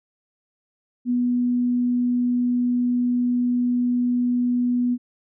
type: tone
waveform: sine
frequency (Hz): 245.1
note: B3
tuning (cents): -13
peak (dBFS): -18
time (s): 1.05-4.98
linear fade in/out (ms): 50
effects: none